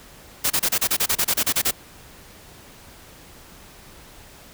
white noise bursts, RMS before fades -20 dBFS, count 14, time 0.44-1.712 s, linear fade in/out 10 ms, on 63 ms, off 30 ms, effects pink hiss -46 dBFS RMS until 4.53 s

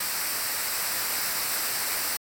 white noise with comb filter, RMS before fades -28 dBFS, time 0-2.17 s, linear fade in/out 5 ms, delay 0.3 ms, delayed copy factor -0.55, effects AAC 64 kbps

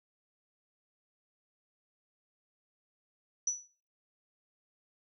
sine tone with exponential decay, 5920 Hz, F#8, in tune, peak -25 dBFS, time 3.47-3.68 s, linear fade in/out 5 ms, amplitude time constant 45 ms, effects noise-tail reverb RT60 0.5 s tail -26 dB re dry

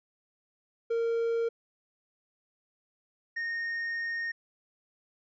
triangle tone pair in turn, 461.8 / 1847.2 Hz, A#4 / A#6, -16 / -16 cents, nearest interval 2 octaves, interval 2400 cents, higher second, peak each -24 / -29 dBFS, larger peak first, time 0.9-1.49 / 3.36-4.32 s, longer second, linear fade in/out 10 ms, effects resampled to 16000 Hz

